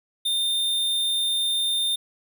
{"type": "tone", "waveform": "square", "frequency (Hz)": 3622, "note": "A7", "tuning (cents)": 49, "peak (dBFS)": -22, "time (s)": [0.25, 1.96], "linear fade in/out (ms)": 10, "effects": []}